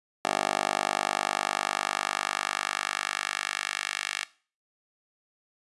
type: tone with high-pass filter sweep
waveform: 10% pulse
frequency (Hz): 50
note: G1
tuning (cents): +35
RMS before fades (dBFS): -30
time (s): 0.25-4.24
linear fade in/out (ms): 0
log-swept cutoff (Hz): 620 to 2000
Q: 1.3
effects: noise-tail reverb RT60 0.4 s tail -19 dB re dry + resampled to 24000 Hz